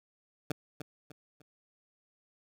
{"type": "tone with echo", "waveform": "15% pulse", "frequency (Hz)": 148.7, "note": "D3", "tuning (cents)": 22, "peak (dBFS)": -23, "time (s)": [0.5, 0.52], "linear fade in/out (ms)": 5, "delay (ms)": 300, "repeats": 3, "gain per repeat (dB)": -9, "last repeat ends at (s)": 1.42, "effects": []}